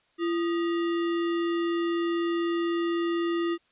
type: tone with sample-and-hold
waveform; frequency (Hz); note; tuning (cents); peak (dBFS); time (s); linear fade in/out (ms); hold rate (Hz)
sine; 339.5; F4; -49; -24; 0.18-3.58; 50; 1575
effects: white hiss -67 dBFS RMS until 3.71 s + resampled to 8000 Hz